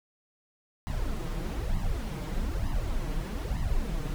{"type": "noise with flanger", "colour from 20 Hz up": "brown", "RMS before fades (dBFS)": -30, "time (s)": [0.87, 4.14], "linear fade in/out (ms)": 0, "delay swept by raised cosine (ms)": [0.99, 6.59], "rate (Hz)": 1.1, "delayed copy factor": 0.85, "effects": []}